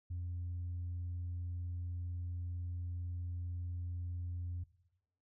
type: tone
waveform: sine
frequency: 87.8 Hz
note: F2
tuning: 10 cents sharp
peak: -36 dBFS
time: 0.1-4.64 s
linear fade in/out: 10 ms
effects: noise-tail reverb RT60 0.9 s tail -18 dB re dry + tanh soft clip ceiling -35 dBFS